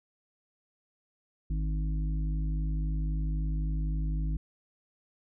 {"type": "harmonic tone", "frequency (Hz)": 51.91, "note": "G#1", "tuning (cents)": 0, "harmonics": [1, 3, 5, 6], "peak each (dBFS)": [-28, -35, -45, -47], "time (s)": [1.5, 4.37], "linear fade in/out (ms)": 5, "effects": []}